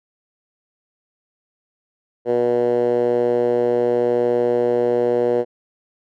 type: tone with band-pass filter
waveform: 10% pulse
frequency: 120.9 Hz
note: B2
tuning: 36 cents flat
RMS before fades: -18 dBFS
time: 2.25-5.45 s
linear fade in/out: 50 ms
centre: 460 Hz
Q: 3.3
effects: none